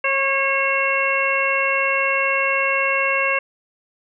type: harmonic tone with a mistuned harmonic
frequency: 544 Hz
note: C#5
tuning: 33 cents flat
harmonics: 1 / 2 / 3 / 4 / 5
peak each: -24 / -24 / -25 / -22 / -22 dBFS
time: 0.04-3.39 s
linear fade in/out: 5 ms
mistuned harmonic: 2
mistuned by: +17 cents
effects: none